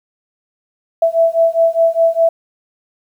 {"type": "beating tone pair", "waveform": "sine", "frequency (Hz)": [659.3, 664.2], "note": ["E5", "E5"], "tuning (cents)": [0, 13], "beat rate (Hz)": 4.9, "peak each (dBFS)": -13, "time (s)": [1.02, 2.29], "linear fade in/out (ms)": 5, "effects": ["8-bit"]}